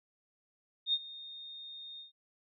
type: tone with ADSR envelope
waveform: sine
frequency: 3678 Hz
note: A#7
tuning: 24 cents flat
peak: -25 dBFS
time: 0.86-2.12 s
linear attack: 73 ms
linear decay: 47 ms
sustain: -19 dB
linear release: 130 ms
effects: none